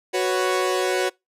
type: chord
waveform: sawtooth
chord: F# suspended fourth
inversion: none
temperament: equal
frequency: 370 / 493.9 / 554.4 Hz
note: F#4 / B4 / C#5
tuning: 0 / 0 / 0 cents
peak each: -18 / -23 / -22 dBFS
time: 0.13-1.1 s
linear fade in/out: 20 ms
effects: noise-tail reverb RT60 0.2 s tail -25 dB re dry + low-pass 11000 Hz 12 dB/octave